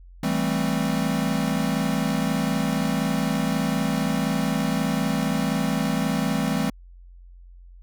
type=chord; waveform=square; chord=A minor seventh; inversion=second; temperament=equal; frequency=164.81 / 196 / 220 / 261.6 Hz; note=E3 / G3 / A3 / C4; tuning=0 / 0 / 0 / 0 cents; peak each=-28 dBFS; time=0.23-6.7 s; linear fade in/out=5 ms; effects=added 44 Hz sine -43 dBFS peak until 7.82 s